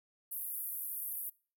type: band-pass noise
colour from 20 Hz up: white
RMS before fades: -40 dBFS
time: 0.31-1.3 s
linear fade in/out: 10 ms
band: 11000 to 15000 Hz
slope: 48 dB/octave
effects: noise-tail reverb RT60 0.4 s tail -24 dB re dry